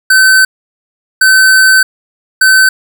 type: tone bursts at uneven times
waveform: square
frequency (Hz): 1531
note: G6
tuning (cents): -41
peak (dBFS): -4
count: 3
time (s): 0.1-0.45 / 1.21-1.83 / 2.41-2.69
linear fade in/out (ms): 5
effects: none